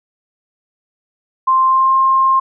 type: tone with pitch glide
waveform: sine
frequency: 1050 to 1061.6 Hz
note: C6 to C6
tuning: +6 to +25 cents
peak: -9 dBFS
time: 1.47-2.4 s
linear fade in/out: 10 ms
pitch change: +19 cents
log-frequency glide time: 1.67-1.96 s
effects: none